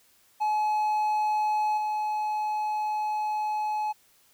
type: tone with level steps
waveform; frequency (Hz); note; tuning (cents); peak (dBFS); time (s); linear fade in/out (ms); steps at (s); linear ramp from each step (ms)
triangle; 851; G#5; +42; -21 / -24; 0.4-3.93; 20; 1.77; 10
effects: white hiss -62 dBFS RMS until 4.33 s